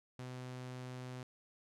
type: tone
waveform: sawtooth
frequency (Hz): 126.7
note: B2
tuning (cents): +45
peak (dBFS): -40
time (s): 0.19-1.23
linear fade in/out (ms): 2
effects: low-pass 9000 Hz 12 dB/octave

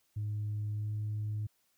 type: tone with pitch glide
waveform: sine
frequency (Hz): 105.1 to 106.08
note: G#2 to G#2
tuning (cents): +21 to +37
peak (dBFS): -31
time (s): 0.16-1.47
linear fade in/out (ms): 10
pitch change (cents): +16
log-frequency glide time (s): 0.74-0.91
effects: tanh soft clip ceiling -30 dBFS + white hiss -74 dBFS RMS until 1.77 s

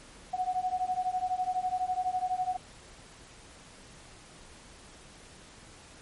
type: beating tone pair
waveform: sine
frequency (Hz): 731 / 743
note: F#5 / F#5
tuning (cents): -21 / +7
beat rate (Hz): 12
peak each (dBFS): -31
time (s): 0.33-2.57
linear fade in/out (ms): 10
effects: pink hiss -52 dBFS RMS until 6.01 s + MP3 48 kbps

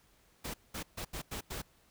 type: noise bursts at uneven times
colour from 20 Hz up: pink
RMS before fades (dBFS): -40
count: 6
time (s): 0.44-0.54 / 0.74-0.83 / 0.97-1.05 / 1.13-1.22 / 1.31-1.41 / 1.5-1.62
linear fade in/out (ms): 10
effects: pink hiss -67 dBFS RMS until 1.9 s

